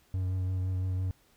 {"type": "tone with vibrato", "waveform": "triangle", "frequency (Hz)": 92.8, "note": "F#2", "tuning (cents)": 6, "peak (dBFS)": -26, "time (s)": [0.14, 1.11], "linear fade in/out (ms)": 0, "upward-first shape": "triangle", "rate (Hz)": 5.9, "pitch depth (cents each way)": 22, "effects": ["pink hiss -65 dBFS RMS until 1.36 s"]}